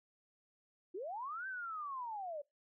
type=linear two-way sweep; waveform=sine; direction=up then down; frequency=329.2 to 1576 to 559 Hz; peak=-40 dBFS; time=0.94-2.42 s; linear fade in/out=10 ms; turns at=1.47 s; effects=noise-tail reverb RT60 0.2 s tail -23 dB re dry